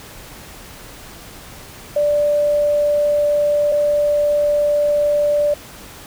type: tone pair in turn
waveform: sine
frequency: 587.3 / 587.3 Hz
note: D5 / D5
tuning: 0 / 0 cents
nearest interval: unison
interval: 0 cents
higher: neither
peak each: -13 dBFS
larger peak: neither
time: 1.96-3.72 / 3.72-5.54 s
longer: second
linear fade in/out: 5 ms
effects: pink hiss -38 dBFS RMS until 6.06 s